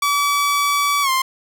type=tone with pitch glide; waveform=sawtooth; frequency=1146 to 1050.9 Hz; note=D6 to C6; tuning=-43 to +7 cents; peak=-12 dBFS; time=0.02-1.22 s; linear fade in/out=5 ms; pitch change=-150 cents; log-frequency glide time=1.02-1.1 s; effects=none